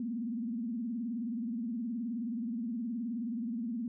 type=tone with vibrato; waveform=sine; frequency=233.1 Hz; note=A#3; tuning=in tune; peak=-33 dBFS; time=0-3.88 s; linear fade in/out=2 ms; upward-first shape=sine; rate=19 Hz; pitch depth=140 cents each way; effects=none